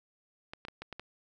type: clicks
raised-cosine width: 0.3 ms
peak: -25 dBFS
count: 6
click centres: 0.535 / 0.651 / 0.684 / 0.82 / 0.927 / 0.996 s
effects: none